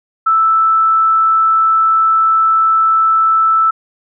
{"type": "tone", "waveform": "sine", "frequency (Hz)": 1318.5, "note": "E6", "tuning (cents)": 0, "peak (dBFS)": -8, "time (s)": [0.26, 3.71], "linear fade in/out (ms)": 10, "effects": []}